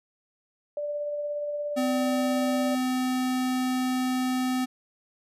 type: tone with tremolo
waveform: sine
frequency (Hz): 587.3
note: D5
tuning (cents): 0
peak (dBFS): -27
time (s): 0.77-2.75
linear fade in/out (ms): 2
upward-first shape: sine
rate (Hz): 17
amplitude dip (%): 25
type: tone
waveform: square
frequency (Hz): 255.2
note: C4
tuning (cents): -43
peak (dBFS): -25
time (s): 1.76-4.66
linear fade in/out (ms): 20
effects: resampled to 32000 Hz